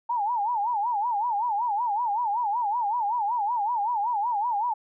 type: tone with vibrato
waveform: sine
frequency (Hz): 889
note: A5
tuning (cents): +18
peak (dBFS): -23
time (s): 0.09-4.74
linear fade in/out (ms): 10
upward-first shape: sine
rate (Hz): 5.3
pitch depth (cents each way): 180
effects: none